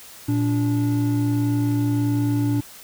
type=tone pair together; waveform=triangle; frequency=116.16 / 290 Hz; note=A#2 / D4; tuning=-6 / -22 cents; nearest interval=octave + major third; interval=1584 cents; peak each=-19 dBFS; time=0.28-2.61 s; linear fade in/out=10 ms; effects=white hiss -43 dBFS RMS until 2.83 s